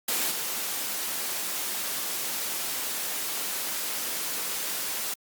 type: noise with level steps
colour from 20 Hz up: white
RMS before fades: -27 / -31 dBFS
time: 0.08-5.14 s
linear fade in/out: 5 ms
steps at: 0.31 s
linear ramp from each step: 5 ms
effects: high-pass 200 Hz 12 dB/octave + Opus 48 kbps